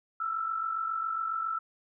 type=tone pair together; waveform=sine; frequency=1318.5 / 1365.8 Hz; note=E6 / F6; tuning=0 / -39 cents; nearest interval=minor second; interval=61 cents; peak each=-30 / -37 dBFS; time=0.2-1.59 s; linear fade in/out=5 ms; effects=none